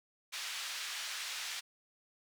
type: band-pass noise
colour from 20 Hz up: white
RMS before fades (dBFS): -41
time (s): 0.32-1.61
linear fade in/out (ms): 20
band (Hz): 1400 to 4900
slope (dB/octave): 12
effects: none